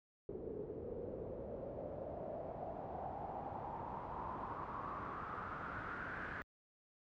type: noise with low-pass filter sweep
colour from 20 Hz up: pink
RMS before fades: -45 dBFS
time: 0.29-6.42 s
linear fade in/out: 0 ms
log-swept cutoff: 410 to 1600 Hz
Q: 5.6
effects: high-pass 60 Hz 12 dB/octave